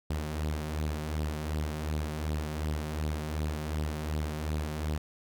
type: tone with flanger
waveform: sawtooth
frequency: 76.4 Hz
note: D#2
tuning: 31 cents flat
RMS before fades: -33 dBFS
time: 0.1-4.98 s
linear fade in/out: 5 ms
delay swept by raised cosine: 0.22 to 5.62 ms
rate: 2.7 Hz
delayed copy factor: +0.55
effects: none